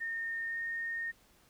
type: tone with pitch glide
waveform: sine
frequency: 1829 to 1840.7 Hz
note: A#6 to A#6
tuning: -33 to -22 cents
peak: -34 dBFS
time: 0-1.12 s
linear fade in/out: 20 ms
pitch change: +11 cents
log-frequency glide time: 0.48-0.56 s
effects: pink hiss -65 dBFS RMS until 1.49 s